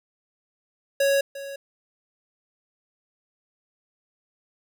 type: tone with echo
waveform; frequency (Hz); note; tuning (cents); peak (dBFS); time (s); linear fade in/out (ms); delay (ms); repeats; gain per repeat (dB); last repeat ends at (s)
square; 554.4; C#5; 0; -19; 1-1.21; 5; 350; 1; -15; 1.56
effects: none